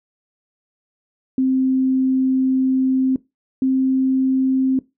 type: tone pair in turn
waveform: sine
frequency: 261.6 / 262.9 Hz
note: C4 / C4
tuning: 0 / +8 cents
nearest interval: unison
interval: 8 cents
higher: second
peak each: -14 dBFS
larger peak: neither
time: 1.38-3.16 / 3.62-4.79 s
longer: first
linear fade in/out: 2 ms
effects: noise-tail reverb RT60 0.2 s tail -19 dB re dry